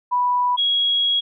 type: tone pair in turn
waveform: sine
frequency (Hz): 985 / 3313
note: B5 / G#7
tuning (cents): -5 / -5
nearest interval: octave + major sixth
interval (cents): 2100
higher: second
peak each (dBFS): -16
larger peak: neither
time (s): 0.11-0.57 / 0.57-1.21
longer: second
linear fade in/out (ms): 20
effects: none